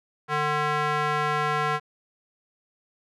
square tone with band-pass filter, 150 Hz, D3, 37 cents sharp, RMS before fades -25 dBFS, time 0.28-1.8 s, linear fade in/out 50 ms, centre 1300 Hz, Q 1.5, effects none

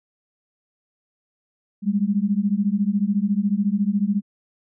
sine beating tone pair, 196 / 210 Hz, G3 / G#3, 0 / +19 cents, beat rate 14 Hz, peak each -21 dBFS, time 1.82-4.22 s, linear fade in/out 50 ms, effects none

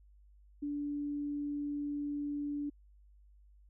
sine tone, 290 Hz, D4, 22 cents flat, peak -34 dBFS, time 0.62-2.7 s, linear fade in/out 10 ms, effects added 50 Hz sine -58 dBFS peak until 3.69 s

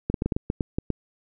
clicks, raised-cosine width 3 ms, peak -11 dBFS, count 10, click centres 0.1 / 0.142 / 0.221 / 0.26 / 0.322 / 0.365 / 0.501 / 0.608 / 0.785 / 0.903 s, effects none

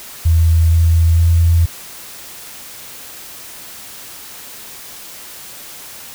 sine tone with pitch steps, 82 / 82.95 / 83.92 Hz, E2 / E2 / E2, -9 / +11 / +31 cents, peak -8 dBFS, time 0.25-1.66 s, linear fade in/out 10 ms, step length 470 ms, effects white hiss -34 dBFS RMS until 6.14 s

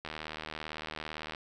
click train, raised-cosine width 0.3 ms, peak -22 dBFS, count 102, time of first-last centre 0.05-1.348 s, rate 77.8 Hz, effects none

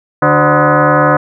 sine tone with frequency modulation, 370.2 Hz, F#4, 1 cent sharp, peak -6 dBFS, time 0.22-1.17 s, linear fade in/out 5 ms, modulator 222 Hz, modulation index 5.2, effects none

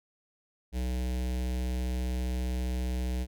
square tone with notch filter, 62.5 Hz, B1, 21 cents sharp, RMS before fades -31 dBFS, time 0.72-3.27 s, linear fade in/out 50 ms, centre 1200 Hz, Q 1, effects none

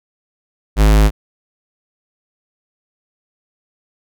square tone, 52.6 Hz, G#1, 23 cents sharp, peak -8 dBFS, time 0.76-1.11 s, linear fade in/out 50 ms, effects none

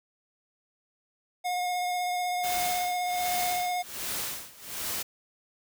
square tone with vibrato, 719 Hz, F#5, 50 cents flat, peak -28 dBFS, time 1.44-3.83 s, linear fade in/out 20 ms, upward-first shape triangle, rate 16 Hz, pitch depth 17 cents each way
white noise with tremolo, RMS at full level -32 dBFS, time 2.43-5.03 s, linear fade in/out 10 ms, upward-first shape sine, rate 1.3 Hz, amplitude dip 90%
effects none

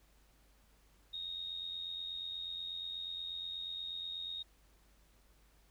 sine tone with amplitude modulation, 3729 Hz, A#7, in tune, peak -37 dBFS, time 1.13-4.43 s, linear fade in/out 10 ms, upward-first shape sine, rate 88.3 Hz, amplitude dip 55%, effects added 50 Hz sine -66 dBFS peak until 5.7 s + pink hiss -70 dBFS RMS until 5.7 s

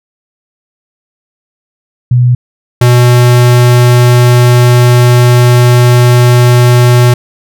sine / square tone pair in turn, 123.47 / 122.48 Hz, B2 / B2, 0 / -14 cents, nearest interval unison, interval 14 cents, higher first, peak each -3 dBFS, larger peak neither, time 2.11-2.35 / 2.81-7.14 s, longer second, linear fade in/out 5 ms, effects none

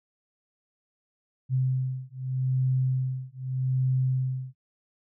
sine beating tone pair, 129.4 / 130.22 Hz, C3 / C3, -19 / -8 cents, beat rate 0.82 Hz, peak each -27 dBFS, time 1.49-4.55 s, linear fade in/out 50 ms, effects none

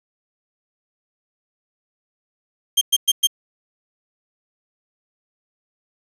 sawtooth tone bursts, 3179 Hz, G7, 24 cents sharp, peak -9 dBFS, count 4, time 2.77-3.272 s, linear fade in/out 10 ms, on 43 ms, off 110 ms, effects resampled to 32000 Hz + 7-bit

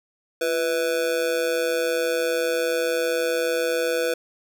square tone with amplitude modulation, 494.7 Hz, B4, 3 cents sharp, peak -18 dBFS, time 0.41-4.14 s, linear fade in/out 5 ms, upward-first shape sine, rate 152 Hz, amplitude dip 85%, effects none

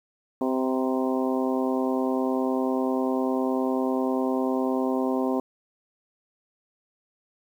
harmonic tone with a mistuned harmonic, 130 Hz, C3, 11 cents flat, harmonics 2 / 3 / 4 / 5 / 6 / 7 / 8, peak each -25 / -29 / -31 / -33 / -35 / -36 / -37 dBFS, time 0.41-5.4 s, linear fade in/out 2 ms, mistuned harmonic 7, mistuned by +36 cents, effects 9-bit

